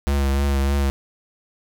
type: tone with vibrato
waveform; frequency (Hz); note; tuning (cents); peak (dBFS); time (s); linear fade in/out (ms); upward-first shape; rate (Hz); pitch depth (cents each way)
square; 69.3; C#2; 0; -18; 0.07-0.9; 0; triangle; 3.3; 38
effects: none